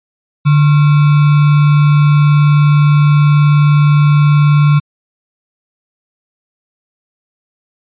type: tone with sample-and-hold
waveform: sine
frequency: 146.83 Hz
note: D3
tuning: in tune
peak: -5 dBFS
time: 0.45-4.8 s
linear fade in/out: 20 ms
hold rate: 1225 Hz
effects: resampled to 8000 Hz